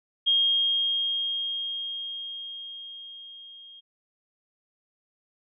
sine tone with level ramp, 3240 Hz, G#7, 43 cents flat, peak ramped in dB -18 to -45 dBFS, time 0.26-3.81 s, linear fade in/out 20 ms, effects none

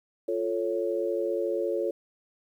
sine chord, F augmented, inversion none, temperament equal, 349.2 / 440 / 554.4 Hz, F4 / A4 / C#5, 0 / 0 / 0 cents, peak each -30 dBFS, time 0.28-1.91 s, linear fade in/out 5 ms, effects 10-bit

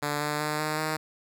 5% pulse tone with pitch steps, 146.83 / 149.05 / 151.31 / 153.6 / 155.92 Hz, D3 / D3 / D#3 / D#3 / D#3, 0 / +26 / -48 / -22 / +4 cents, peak -16 dBFS, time 0.02-0.97 s, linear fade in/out 10 ms, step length 190 ms, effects none

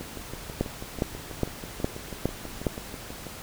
two click trains, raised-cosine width 2 ms, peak -10 / -23 dBFS, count 6 / 21, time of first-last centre 0.61-2.668 / 0.01-3.267 s, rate 2.43 / 6.14 Hz, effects pink hiss -41 dBFS RMS until 3.42 s

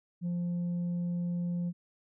sine tone, 174.61 Hz, F3, in tune, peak -27 dBFS, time 0.21-1.73 s, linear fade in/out 50 ms, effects tanh soft clip ceiling -29 dBFS

